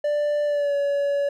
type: tone with pitch glide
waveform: triangle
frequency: 589 to 567.3 Hz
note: D5 to C#5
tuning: +5 to +40 cents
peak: -18 dBFS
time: 0.04-1.29 s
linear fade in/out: 5 ms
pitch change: -65 cents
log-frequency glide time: 0.45-0.75 s
effects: none

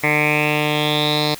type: tone with low-pass filter sweep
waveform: 10% pulse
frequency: 150 Hz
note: D3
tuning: 37 cents sharp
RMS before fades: -18 dBFS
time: 0.03-1.35 s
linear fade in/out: 10 ms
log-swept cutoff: 2100 to 4400 Hz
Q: 7.6
effects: white hiss -37 dBFS RMS until 1.39 s

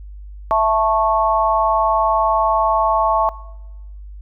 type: chord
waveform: sine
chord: A major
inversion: second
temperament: just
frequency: 660 / 880 / 1100 Hz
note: E5 / A5 / C#6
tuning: +2 / 0 / -14 cents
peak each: -17 dBFS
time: 0.51-3.29 s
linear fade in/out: 0 ms
effects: noise-tail reverb RT60 1.0 s tail -21 dB re dry + added 50 Hz sine -32 dBFS peak until 4.21 s

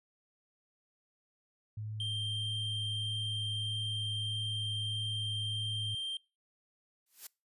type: tone with vibrato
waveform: sine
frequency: 106.7 Hz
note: G#2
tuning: 47 cents sharp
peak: -37 dBFS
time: 1.77-5.95 s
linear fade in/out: 5 ms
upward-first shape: triangle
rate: 1.6 Hz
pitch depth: 17 cents each way
type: tone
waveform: triangle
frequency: 3165 Hz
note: G7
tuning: 16 cents sharp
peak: -33 dBFS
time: 2-6.17 s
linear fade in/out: 2 ms
type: noise with exponential growth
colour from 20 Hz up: blue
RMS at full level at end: -39 dBFS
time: 7.06-7.27 s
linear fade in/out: 5 ms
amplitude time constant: 45 ms
effects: noise-tail reverb RT60 0.3 s tail -25 dB re dry + resampled to 32000 Hz

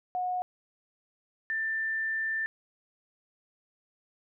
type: tone pair in turn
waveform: sine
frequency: 728 / 1780.2 Hz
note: F#5 / A6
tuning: -28 / +20 cents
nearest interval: octave + minor third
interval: 1548 cents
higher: second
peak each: -28 dBFS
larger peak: neither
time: 0.15-0.42 / 1.5-2.46 s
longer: second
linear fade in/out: 0 ms
effects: none

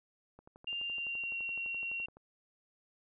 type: click train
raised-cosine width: 1 ms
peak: -40 dBFS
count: 22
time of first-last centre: 0.39-2.17 s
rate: 11.8 Hz
type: tone with pitch glide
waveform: sine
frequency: 2794 to 2744 Hz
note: F7 to F7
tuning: 0 to -31 cents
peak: -35 dBFS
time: 0.67-2.06 s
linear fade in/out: 5 ms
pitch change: -31 cents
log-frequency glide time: 0.82-1.39 s
effects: none

